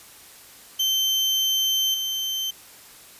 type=tone with level steps; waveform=35% pulse; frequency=3102 Hz; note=G7; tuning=19 cents flat; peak=-18 / -23 dBFS; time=0.79-2.51 s; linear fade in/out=10 ms; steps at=1.94 s; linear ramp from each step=2 ms; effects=white hiss -47 dBFS RMS until 3.19 s + resampled to 32000 Hz